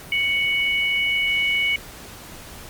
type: tone pair together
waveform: sine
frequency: 2228 / 2944 Hz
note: C#7 / F#7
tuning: +8 / -9 cents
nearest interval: perfect fourth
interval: 483 cents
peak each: -19 / -25 dBFS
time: 0.12-1.76 s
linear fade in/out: 2 ms
effects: pink hiss -40 dBFS RMS until 2.69 s + Opus 48 kbps